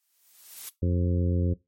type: noise with exponential growth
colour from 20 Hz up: blue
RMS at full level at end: -35 dBFS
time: 0-0.69 s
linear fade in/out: 0 ms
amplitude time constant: 150 ms
type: harmonic tone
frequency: 88.1 Hz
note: F2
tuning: 16 cents sharp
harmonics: 1 / 2 / 3 / 4 / 5 / 6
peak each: -23 / -29 / -33 / -35 / -37 / -39 dBFS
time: 0.82-1.54 s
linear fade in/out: 10 ms
effects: noise-tail reverb RT60 0.2 s tail -19 dB re dry + MP3 64 kbps